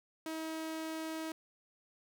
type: tone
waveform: sawtooth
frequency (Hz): 319.4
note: D#4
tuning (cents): +45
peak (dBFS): -34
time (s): 0.26-1.32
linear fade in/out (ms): 2
effects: none